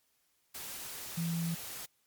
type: tone in noise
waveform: sine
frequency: 167.3 Hz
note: E3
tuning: 26 cents sharp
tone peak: -31 dBFS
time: 1.17-1.55 s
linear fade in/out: 10 ms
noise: white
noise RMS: -43 dBFS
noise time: 0.54-1.86 s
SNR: +9 dB
effects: white hiss -74 dBFS RMS until 2.06 s + MP3 96 kbps

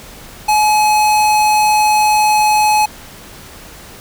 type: tone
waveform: square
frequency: 849 Hz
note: G#5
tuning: 38 cents sharp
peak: -10 dBFS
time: 0.48-2.86 s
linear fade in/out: 10 ms
effects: pink hiss -36 dBFS RMS until 4 s

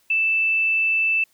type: tone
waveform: sine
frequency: 2644 Hz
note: E7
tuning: 5 cents sharp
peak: -17 dBFS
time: 0.1-1.24 s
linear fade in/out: 5 ms
effects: white hiss -62 dBFS RMS until 1.33 s

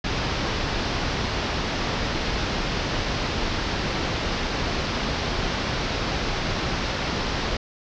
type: low-pass noise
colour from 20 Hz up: pink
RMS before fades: -26 dBFS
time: 0.04-7.57 s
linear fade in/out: 5 ms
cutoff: 5600 Hz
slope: 48 dB/octave
effects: none

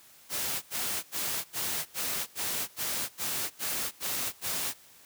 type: noise bursts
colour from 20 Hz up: white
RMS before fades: -32 dBFS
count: 11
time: 0.29-4.74 s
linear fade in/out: 50 ms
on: 330 ms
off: 82 ms
effects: white hiss -56 dBFS RMS until 5.05 s + high-pass 60 Hz 12 dB/octave

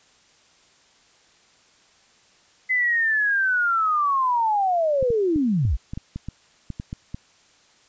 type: linear sweep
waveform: sine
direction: down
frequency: 2039 to 41.2 Hz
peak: -18 dBFS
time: 2.69-5.77 s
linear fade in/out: 20 ms
type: clicks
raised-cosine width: 5 ms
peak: -18 dBFS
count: 12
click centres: 5.027 / 5.104 / 5.36 / 5.652 / 5.935 / 5.975 / 6.16 / 6.286 / 6.703 / 6.799 / 6.929 / 7.145 s
effects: white hiss -57 dBFS RMS until 7.88 s + resampled to 16000 Hz

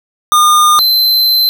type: tone pair in turn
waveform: square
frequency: 1214 / 4083 Hz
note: D#6 / C8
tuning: -43 / -43 cents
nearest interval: octave + major sixth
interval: 2100 cents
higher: second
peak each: -6 / -8 dBFS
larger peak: first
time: 0.32-0.79 / 0.79-1.49 s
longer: second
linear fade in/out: 0 ms
effects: none

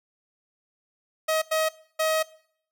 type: tone bursts at uneven times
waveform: sawtooth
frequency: 633 Hz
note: D#5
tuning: 30 cents sharp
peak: -18 dBFS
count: 3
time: 1.28-1.42 / 1.51-1.69 / 1.99-2.23 s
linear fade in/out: 10 ms
effects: noise-tail reverb RT60 0.6 s tail -20 dB re dry

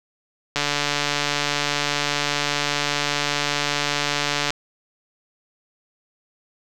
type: click train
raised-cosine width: 0.2 ms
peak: -4 dBFS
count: 573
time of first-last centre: 0.56-4.505 s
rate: 145 Hz
effects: none

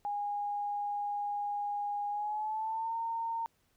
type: tone with pitch glide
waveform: sine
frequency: 820 to 915.1 Hz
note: G#5 to A#5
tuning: -22 to -32 cents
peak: -32 dBFS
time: 0.05-3.46 s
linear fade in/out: 0 ms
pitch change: +190 cents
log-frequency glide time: 2.1-2.95 s
effects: pink hiss -73 dBFS RMS until 3.76 s

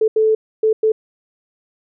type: tone bursts at uneven times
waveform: sine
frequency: 437.3 Hz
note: A4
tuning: 11 cents flat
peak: -11 dBFS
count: 4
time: 0.01-0.08 / 0.16-0.35 / 0.63-0.73 / 0.83-0.92 s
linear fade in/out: 5 ms
effects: none

